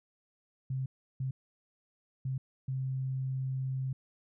sine tone bursts at uneven times, 131.8 Hz, C3, 13 cents sharp, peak -31 dBFS, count 4, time 0.7-0.86 / 1.2-1.31 / 2.25-2.38 / 2.68-3.93 s, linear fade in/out 5 ms, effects none

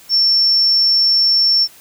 sine tone, 5420 Hz, E8, 47 cents sharp, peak -10 dBFS, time 0.09-1.68 s, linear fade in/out 50 ms, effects white hiss -44 dBFS RMS until 1.8 s

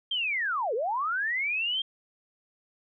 sine linear two-way sweep, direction down then up, 3220 to 407.4 to 3220 Hz, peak -26 dBFS, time 0.11-1.82 s, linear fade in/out 5 ms, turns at 0.74 s, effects none

